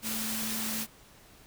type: tone in noise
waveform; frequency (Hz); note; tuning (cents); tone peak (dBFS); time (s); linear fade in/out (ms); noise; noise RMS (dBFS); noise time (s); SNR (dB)
sine; 220; A3; 0; -37; 0.02-0.87; 50; white; -34; 0.02-0.87; -6
effects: pink hiss -56 dBFS RMS until 1.46 s